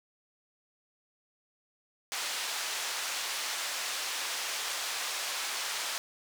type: band-pass noise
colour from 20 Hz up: white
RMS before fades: -35 dBFS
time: 2.12-5.98 s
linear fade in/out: 0 ms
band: 680 to 6200 Hz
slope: 12 dB/octave
effects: none